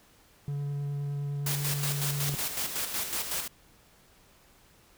triangle tone with vibrato, 142.8 Hz, D3, 48 cents flat, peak -28 dBFS, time 0.48-2.35 s, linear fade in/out 0 ms, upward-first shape triangle, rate 9.7 Hz, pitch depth 11 cents each way
white noise with tremolo, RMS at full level -31 dBFS, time 1.46-3.48 s, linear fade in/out 5 ms, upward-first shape square, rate 5.4 Hz, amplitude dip 50%
clicks, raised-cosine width 2 ms, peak -27 dBFS, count 2, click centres 2.295 / 2.339 s
effects pink hiss -60 dBFS RMS until 4.97 s

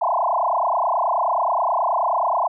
sine tone with frequency modulation, 850 Hz, G#5, 40 cents sharp, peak -17 dBFS, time 0.01-2.48 s, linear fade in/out 10 ms, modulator 29.4 Hz, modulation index 6.8, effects none

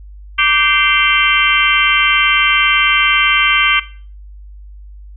harmonic tone with a mistuned harmonic, 390 Hz, G4, 9 cents flat, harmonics 3 / 4 / 5 / 6 / 7 / 8, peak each -17 / -17 / -17 / -17 / -17 / -17 dBFS, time 0.38-3.8 s, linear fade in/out 10 ms, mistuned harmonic 5, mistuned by +110 cents, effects noise-tail reverb RT60 0.4 s tail -17 dB re dry + added 50 Hz sine -32 dBFS peak until 5.16 s

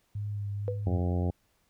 sine tone with vibrato, 102.4 Hz, G#2, 24 cents flat, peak -31 dBFS, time 0.15-0.99 s, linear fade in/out 5 ms, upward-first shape sine, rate 2.1 Hz, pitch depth 22 cents each way
sine tone with exponential decay, 493.9 Hz, B4, in tune, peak -26 dBFS, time 0.68-0.85 s, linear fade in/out 0 ms, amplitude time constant 36 ms
harmonic tone, 88.8 Hz, F2, 29 cents sharp, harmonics 1 / 2 / 3 / 4 / 5 / 6 / 7 / 8 / 9, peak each -27 / -33 / -37 / -39 / -41 / -43 / -44 / -45 / -46 dBFS, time 0.86-1.31 s, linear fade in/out 10 ms
effects pink hiss -71 dBFS RMS until 1.69 s

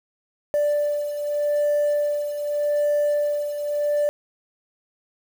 sine beating tone pair, 587.3 / 588.13 Hz, D5 / D5, 0 / +2 cents, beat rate 0.83 Hz, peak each -19 / -25 dBFS, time 0.54-4.09 s, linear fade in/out 0 ms, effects tanh soft clip ceiling -16 dBFS + 7-bit

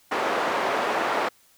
white band-pass noise, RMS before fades -25 dBFS, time 0.11-1.29 s, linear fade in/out 10 ms, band 390 to 1100 Hz, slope 12 dB/octave, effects white hiss -59 dBFS RMS until 1.57 s

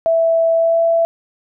sine tone with pitch glide, 659.3 to 666.2 Hz, E5 to E5, 0 to +18 cents, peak -11 dBFS, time 0.06-1.05 s, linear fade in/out 0 ms, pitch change +18 cents, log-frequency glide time 0.54-0.81 s, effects none

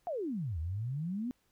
sine exponential two-way sweep, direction down then up, 740 to 75.6 to 258.6 Hz, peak -33 dBFS, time 0.07-1.31 s, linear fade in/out 0 ms, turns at 0.59 s, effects pink hiss -74 dBFS RMS until 1.51 s

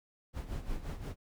brown noise with tremolo, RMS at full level -36 dBFS, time 0.33-1.16 s, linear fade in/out 50 ms, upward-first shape sine, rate 5.7 Hz, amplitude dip 70%, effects none

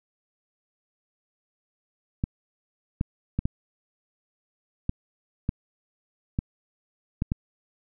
clicks, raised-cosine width 5 ms, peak -12 dBFS, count 9, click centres 2.239 / 3.011 / 3.39 / 3.455 / 4.894 / 5.491 / 6.389 / 7.221 / 7.319 s, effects none

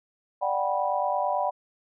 sine chord, G major seventh, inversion second, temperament just, 588 / 735 / 784 / 980 Hz, D5 / F#5 / G5 / B5, +2 / -12 / 0 / -14 cents, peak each -29 dBFS, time 0.41-1.51 s, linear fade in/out 20 ms, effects none

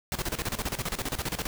pink noise with tremolo, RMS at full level -30 dBFS, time 0.12-1.47 s, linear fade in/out 0 ms, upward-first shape square, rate 15 Hz, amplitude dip 80%, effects none

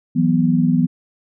sine chord, E suspended second, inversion none, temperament equal, 164.81 / 185 / 246.9 Hz, E3 / F#3 / B3, 0 / 0 / 0 cents, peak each -17 / -19 / -16 dBFS, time 0.15-0.87 s, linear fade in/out 20 ms, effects none

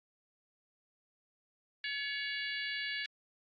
harmonic tone with a mistuned harmonic, 569 Hz, C#5, 45 cents sharp, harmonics 3 / 4 / 5 / 6 / 7 / 8, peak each -39 / -41 / -43 / -45 / -46 / -47 dBFS, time 1.84-3.06 s, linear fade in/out 2 ms, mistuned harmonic 4, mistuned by -33 cents, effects AAC 32 kbps

